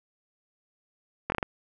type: slowing click train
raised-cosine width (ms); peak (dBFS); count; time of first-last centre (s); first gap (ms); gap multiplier
0.5; -12; 5; 1.3-1.428; 21; 1.29
effects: none